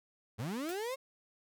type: linear sweep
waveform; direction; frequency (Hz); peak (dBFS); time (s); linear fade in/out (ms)
35% pulse; up; 93.4 to 548; -34; 0.38-0.96; 20
type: noise with exponential decay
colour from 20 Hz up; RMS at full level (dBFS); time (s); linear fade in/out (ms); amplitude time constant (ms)
white; -43; 0.69-0.81; 0; 25
effects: none